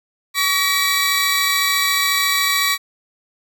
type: tone cluster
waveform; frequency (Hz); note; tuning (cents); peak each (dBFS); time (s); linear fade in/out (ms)
sawtooth; 1133 / 1905 / 2300 / 3958; C#6 / A#6 / D7 / B7; +37 / +37 / -37 / +3; -18; 0.34-2.78; 50
effects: none